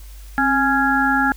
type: harmonic tone with a mistuned harmonic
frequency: 277.2 Hz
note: C#4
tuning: in tune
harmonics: 1 / 3 / 5 / 6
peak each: -20 / -20 / -20 / -20 dBFS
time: 0.38-1.32 s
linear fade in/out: 0 ms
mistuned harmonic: 1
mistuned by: -71 cents
effects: added 50 Hz sine -35 dBFS peak until 1.36 s + white hiss -48 dBFS RMS until 1.36 s